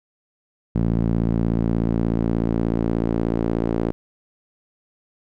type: tone with band-pass filter sweep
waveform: sawtooth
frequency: 56.6 Hz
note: A1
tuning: 50 cents sharp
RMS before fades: -21 dBFS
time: 0.75-3.92 s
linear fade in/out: 0 ms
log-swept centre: 190 to 340 Hz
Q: 1.3
effects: none